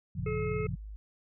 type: chord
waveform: sine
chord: Gb major seventh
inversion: none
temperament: equal with one note detuned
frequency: 92.5 / 116.54 / 138.59 / 174.01 Hz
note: Gb2 / Bb2 / Db3 / F3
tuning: 0 / 0 / 0 / -6 cents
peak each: -38 dBFS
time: 0.15-0.76 s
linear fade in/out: 10 ms
type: tone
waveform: sine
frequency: 51.91 Hz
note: G#1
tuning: in tune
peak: -40 dBFS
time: 0.19-0.96 s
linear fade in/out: 0 ms
type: harmonic tone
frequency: 428.6 Hz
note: A4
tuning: 45 cents flat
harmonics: 1 / 3 / 5 / 6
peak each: -32 / -43 / -43 / -48 dBFS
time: 0.26-0.67 s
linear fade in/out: 5 ms
effects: none